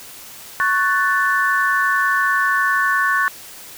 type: chord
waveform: sine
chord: F# minor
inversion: second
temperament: equal with one note detuned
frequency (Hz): 1108.7 / 1492 / 1760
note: C#6 / F#6 / A6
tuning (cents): 0 / +14 / 0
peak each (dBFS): -19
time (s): 0.6-3.28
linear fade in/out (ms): 0
effects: white hiss -38 dBFS RMS until 3.77 s